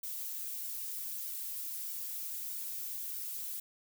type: noise with flanger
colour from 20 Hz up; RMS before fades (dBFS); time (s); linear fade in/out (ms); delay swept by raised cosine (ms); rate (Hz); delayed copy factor
violet; -40; 0.03-3.6; 5; 1.3 to 6.4; 1.6; +0.95
effects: none